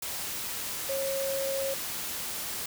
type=tone in noise; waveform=sine; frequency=544 Hz; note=C#5; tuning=33 cents flat; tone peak=-29 dBFS; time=0.89-1.74 s; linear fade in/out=5 ms; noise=white; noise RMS=-35 dBFS; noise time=0.02-2.66 s; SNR=+3 dB; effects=none